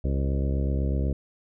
harmonic tone with a mistuned harmonic, 68.1 Hz, C#2, 30 cents flat, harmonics 1 / 2 / 3 / 4 / 5 / 6 / 7 / 8 / 9, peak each -24 / -30 / -34 / -36 / -38 / -40 / -41 / -42 / -43 dBFS, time 0.04-1.13 s, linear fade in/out 5 ms, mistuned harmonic 8, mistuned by -34 cents, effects none

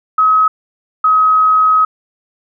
sine tone pair in turn, 1275 / 1270.1 Hz, D#6 / D#6, +42 / +35 cents, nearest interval unison, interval 7 cents, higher first, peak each -7 dBFS, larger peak neither, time 0.18-0.48 / 1.04-1.85 s, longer second, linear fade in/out 5 ms, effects none

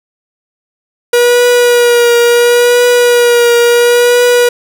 45% pulse tone with vibrato, 481 Hz, B4, 46 cents flat, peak -5 dBFS, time 1.13-4.49 s, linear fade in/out 5 ms, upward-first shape triangle, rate 0.72 Hz, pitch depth 27 cents each way, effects none

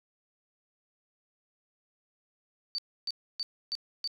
sine tone bursts, 4583 Hz, D8, 43 cents flat, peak -30 dBFS, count 5, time 2.75-4.075 s, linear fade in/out 0 ms, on 33 ms, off 290 ms, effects none

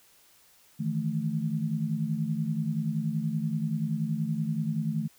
sine tone cluster, 153.2 / 163.7 / 218.8 Hz, D#3 / E3 / A3, -27 / -12 / -9 cents, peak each -31 dBFS, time 0.79-5.08 s, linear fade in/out 20 ms, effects white hiss -60 dBFS RMS until 5.18 s

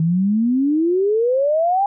sine exponential sweep, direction up, 157.5 to 818 Hz, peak -14 dBFS, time 0-1.86 s, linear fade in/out 2 ms, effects none

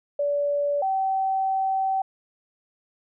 sine tone pair in turn, 576 / 768.9 Hz, D5 / G5, -34 / -34 cents, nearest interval perfect fourth, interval 500 cents, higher second, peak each -21 dBFS, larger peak neither, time 0.19-0.82 / 0.82-2.02 s, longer second, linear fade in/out 5 ms, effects none

